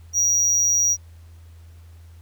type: tone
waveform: triangle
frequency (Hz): 5760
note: F#8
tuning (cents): -47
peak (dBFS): -15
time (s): 0.13-0.97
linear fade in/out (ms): 50
effects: added 83 Hz sine -42 dBFS peak until 2.21 s + pink hiss -59 dBFS RMS until 2.21 s